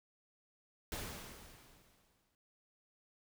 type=noise with exponential decay; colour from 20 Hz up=pink; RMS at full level=-41 dBFS; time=0.92-2.35 s; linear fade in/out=1 ms; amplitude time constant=310 ms; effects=none